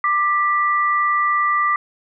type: tone pair together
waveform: sine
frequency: 1184 / 1960.9 Hz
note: D6 / B6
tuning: +14 / -13 cents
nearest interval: major sixth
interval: 873 cents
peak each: -16 / -21 dBFS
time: 0.04-1.76 s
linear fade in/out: 2 ms
effects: none